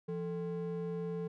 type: ring-modulated tone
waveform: triangle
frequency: 305.3 Hz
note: D#4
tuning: 33 cents flat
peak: -30 dBFS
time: 0.08-1.28 s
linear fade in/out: 10 ms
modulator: 135 Hz
effects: none